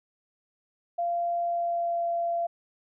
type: tone with pitch glide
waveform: sine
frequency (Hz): 690 to 684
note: F5 to F5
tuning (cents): -21 to -36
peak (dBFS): -25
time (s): 0.98-2.47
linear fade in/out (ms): 10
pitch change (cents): -15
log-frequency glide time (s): 1.42-2.07
effects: none